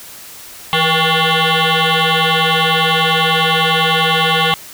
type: tone with frequency modulation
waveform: sine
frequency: 1125 Hz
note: C#6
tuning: 25 cents sharp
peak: -9 dBFS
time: 0.73-4.54 s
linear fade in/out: 0 ms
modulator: 320 Hz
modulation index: 7.7
effects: tanh soft clip ceiling -8 dBFS + white hiss -35 dBFS RMS until 4.73 s

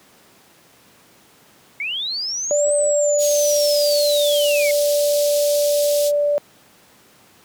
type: linear two-way sweep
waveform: sine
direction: up then down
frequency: 2139 to 8240 to 2139 Hz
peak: -22 dBFS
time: 1.8-4.71 s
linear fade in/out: 2 ms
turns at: 2.74 s
type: tone with pitch glide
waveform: sine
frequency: 587.3 to 583.6 Hz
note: D5 to D5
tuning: 0 to -11 cents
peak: -15 dBFS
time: 2.51-6.38 s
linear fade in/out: 0 ms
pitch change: -11 cents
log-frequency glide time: 3.22-4.7 s
type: band-pass noise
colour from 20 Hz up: pink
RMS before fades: -27 dBFS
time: 3.18-6.12 s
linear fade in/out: 50 ms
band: 3800 to 16000 Hz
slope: 24 dB/octave
effects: pink hiss -51 dBFS RMS until 7.44 s + high-pass 150 Hz 12 dB/octave

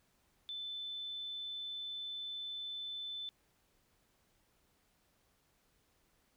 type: tone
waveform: sine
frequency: 3520 Hz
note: A7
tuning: in tune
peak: -40 dBFS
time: 0.49-3.29 s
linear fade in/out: 0 ms
effects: pink hiss -74 dBFS RMS until 6.36 s

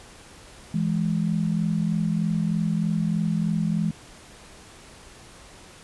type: tone pair together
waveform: sine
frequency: 166.28 / 209.5 Hz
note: E3 / G#3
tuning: +15 / +15 cents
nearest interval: major third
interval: 400 cents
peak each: -23 / -25 dBFS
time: 0.74-3.91 s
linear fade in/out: 5 ms
effects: pink hiss -47 dBFS RMS until 5.83 s + resampled to 24000 Hz

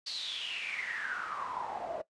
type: noise with band-pass filter sweep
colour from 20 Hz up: pink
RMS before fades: -38 dBFS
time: 0.06-2.02 s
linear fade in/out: 10 ms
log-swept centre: 4500 to 600 Hz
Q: 9
effects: noise-tail reverb RT60 0.1 s tail -18 dB re dry + resampled to 22050 Hz

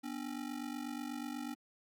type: ring-modulated tone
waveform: square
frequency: 269.6 Hz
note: C#4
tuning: 48 cents flat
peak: -37 dBFS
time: 0.03-1.55 s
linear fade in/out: 20 ms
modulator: 24.1 Hz
effects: Opus 48 kbps

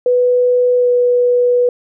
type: tone with pitch glide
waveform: sine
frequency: 494.5 to 490.2 Hz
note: B4 to B4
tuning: +2 to -13 cents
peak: -9 dBFS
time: 0.06-1.69 s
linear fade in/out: 2 ms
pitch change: -15 cents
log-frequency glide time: 0.77-0.89 s
effects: none

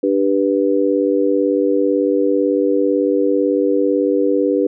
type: chord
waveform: sine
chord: G major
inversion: second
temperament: just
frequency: 294 / 392 / 490 Hz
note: D4 / G4 / B4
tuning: +2 / 0 / -14 cents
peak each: -17 / -18 / -17 dBFS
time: 0.03-4.67 s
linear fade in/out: 5 ms
effects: none

